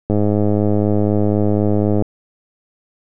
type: click train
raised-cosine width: 2 ms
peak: -4 dBFS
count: 201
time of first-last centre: 0.1-2.023 s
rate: 104 Hz
effects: none